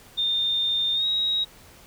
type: tone with pitch glide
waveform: sine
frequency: 3626 to 3804 Hz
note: A#7 to A#7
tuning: -49 to +34 cents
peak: -21 dBFS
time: 0.17-1.45 s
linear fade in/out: 20 ms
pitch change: +83 cents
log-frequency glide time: 0.94-1.06 s
effects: pink hiss -50 dBFS RMS until 1.86 s